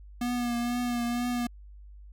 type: tone with vibrato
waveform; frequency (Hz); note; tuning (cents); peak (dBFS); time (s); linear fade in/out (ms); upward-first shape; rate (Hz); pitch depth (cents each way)
square; 241.1; B3; -41; -28; 0.21-1.47; 5; triangle; 2.1; 33
effects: added 50 Hz sine -45 dBFS peak until 2.12 s